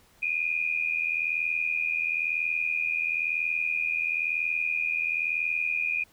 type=tone pair together; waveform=sine; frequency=2408 / 2489 Hz; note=D7 / D#7; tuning=+43 / 0 cents; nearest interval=minor second; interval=57 cents; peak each=-28 dBFS; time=0.22-6.04 s; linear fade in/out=10 ms; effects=pink hiss -60 dBFS RMS until 6.12 s